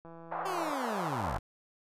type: click train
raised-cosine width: 1 ms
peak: -36 dBFS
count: 110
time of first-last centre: 0.05-0.707 s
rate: 166 Hz
type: band-pass noise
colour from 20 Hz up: pink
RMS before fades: -36 dBFS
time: 0.31-1.38 s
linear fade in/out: 10 ms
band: 690 to 1200 Hz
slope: 24 dB/octave
type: linear sweep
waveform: 20% pulse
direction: down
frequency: 392.7 to 37.63 Hz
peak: -30 dBFS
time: 0.45-1.39 s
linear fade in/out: 10 ms
effects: resampled to 32000 Hz